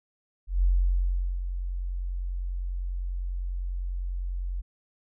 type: tone with ADSR envelope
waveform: sine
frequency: 45 Hz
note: F#1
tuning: 47 cents flat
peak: -18 dBFS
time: 0.47-4.62 s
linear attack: 160 ms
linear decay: 770 ms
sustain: -10 dB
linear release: 22 ms
effects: none